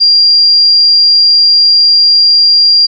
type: tone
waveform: sine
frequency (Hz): 4774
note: D8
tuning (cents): +28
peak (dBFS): -3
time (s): 0-2.87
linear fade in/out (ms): 20
effects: none